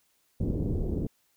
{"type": "low-pass noise", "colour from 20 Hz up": "pink", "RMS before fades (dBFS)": -29, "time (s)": [0.4, 1.07], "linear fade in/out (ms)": 5, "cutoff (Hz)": 410, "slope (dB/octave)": 24, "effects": ["white hiss -70 dBFS RMS until 1.36 s"]}